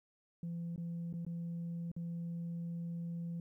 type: tone with dropouts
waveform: sine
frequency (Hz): 169.7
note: F3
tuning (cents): -49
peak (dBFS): -36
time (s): 0.43-3.4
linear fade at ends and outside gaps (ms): 2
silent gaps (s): 0.761-0.778 / 1.128-1.138 / 1.25-1.265 / 1.916-1.964
effects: tanh soft clip ceiling -36 dBFS + 13-bit

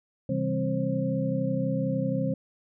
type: tone cluster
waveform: sine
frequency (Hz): 133.2 / 164.3 / 197.1 / 263.1 / 531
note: C3 / E3 / G3 / C4 / C5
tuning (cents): +31 / -5 / +10 / +10 / +25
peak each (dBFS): -31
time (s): 0.29-2.34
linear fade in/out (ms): 5
effects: none

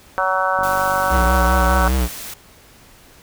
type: harmonic tone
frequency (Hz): 188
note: F#3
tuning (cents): +28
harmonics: 3 / 4 / 5 / 6 / 7 / 8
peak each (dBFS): -23 / -23 / -23 / -23 / -23 / -23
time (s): 0.18-1.88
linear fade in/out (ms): 0
type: click train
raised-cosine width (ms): 3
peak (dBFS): -21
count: 34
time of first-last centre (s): 0.59-1.268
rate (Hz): 48.7
type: noise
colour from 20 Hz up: white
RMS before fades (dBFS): -32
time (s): 0.63-2.34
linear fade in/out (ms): 5
type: tone with vibrato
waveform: square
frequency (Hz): 62.8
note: B1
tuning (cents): +30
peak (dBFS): -16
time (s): 1.09-2.09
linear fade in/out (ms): 50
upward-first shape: sine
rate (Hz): 4.9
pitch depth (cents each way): 85
effects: pink hiss -47 dBFS RMS until 3.22 s

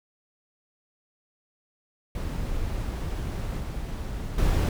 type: noise with level steps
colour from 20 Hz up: brown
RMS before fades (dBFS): -30 / -32 / -22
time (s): 2.15-4.69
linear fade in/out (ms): 2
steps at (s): 3.6 / 4.38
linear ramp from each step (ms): 2
effects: none

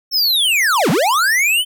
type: linear two-way sweep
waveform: square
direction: down then up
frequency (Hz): 5440 to 136.4 to 3122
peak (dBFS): -13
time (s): 0.11-1.65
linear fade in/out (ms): 50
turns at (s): 0.9
effects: none

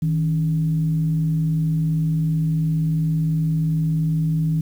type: tone with frequency modulation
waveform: sine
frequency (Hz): 158.8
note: D#3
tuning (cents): +36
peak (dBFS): -17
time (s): 0.02-4.61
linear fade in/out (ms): 5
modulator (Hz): 121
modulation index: 0.34
effects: high-pass 60 Hz 12 dB/octave + 8-bit

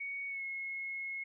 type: tone with pitch glide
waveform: sine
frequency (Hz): 2232 to 2171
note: C#7 to C#7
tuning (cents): +11 to -37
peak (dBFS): -37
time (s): 0-1.24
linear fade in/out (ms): 10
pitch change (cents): -48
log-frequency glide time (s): 0.28-0.43
effects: none

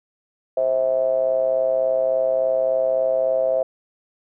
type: ring-modulated tone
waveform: triangle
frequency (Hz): 61.74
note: B1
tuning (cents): 0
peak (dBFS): -12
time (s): 0.57-3.63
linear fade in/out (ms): 5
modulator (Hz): 587
effects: none

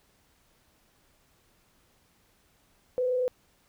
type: tone with frequency modulation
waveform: sine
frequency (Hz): 503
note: B4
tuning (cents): +32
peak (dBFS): -24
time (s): 2.98-3.28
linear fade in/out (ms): 0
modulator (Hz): 28.9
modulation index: 0.34
effects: pink hiss -66 dBFS RMS until 3.68 s

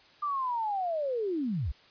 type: linear sweep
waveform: sine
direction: down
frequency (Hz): 1200 to 49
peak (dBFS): -28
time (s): 0.22-1.72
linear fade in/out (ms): 10
effects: white hiss -58 dBFS RMS until 1.9 s + resampled to 11025 Hz

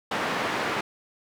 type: band-pass noise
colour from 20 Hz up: white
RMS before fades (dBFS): -28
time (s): 0.11-0.81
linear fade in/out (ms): 5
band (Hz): 150 to 1700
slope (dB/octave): 12
effects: none

